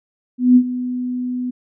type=tone with ADSR envelope; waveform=sine; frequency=249.3 Hz; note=B3; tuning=16 cents sharp; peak=-5 dBFS; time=0.38-1.51 s; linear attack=180 ms; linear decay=69 ms; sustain=-15 dB; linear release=14 ms; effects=none